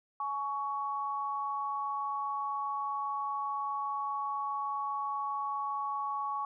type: tone pair together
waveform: sine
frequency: 843 / 1118.1 Hz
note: G#5 / C#6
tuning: +26 / +15 cents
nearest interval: perfect fourth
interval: 489 cents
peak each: -37 / -33 dBFS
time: 0.2-6.45 s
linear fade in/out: 2 ms
effects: none